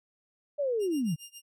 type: linear sweep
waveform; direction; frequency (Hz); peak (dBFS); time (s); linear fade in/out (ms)
sine; down; 597 to 138.59; -26; 0.58-1.16; 20
type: tone with tremolo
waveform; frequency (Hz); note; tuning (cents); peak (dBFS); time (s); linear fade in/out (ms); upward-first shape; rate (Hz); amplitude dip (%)
15% pulse; 2811; F7; +11; -35; 0.79-1.42; 50; sine; 7.2; 95
effects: none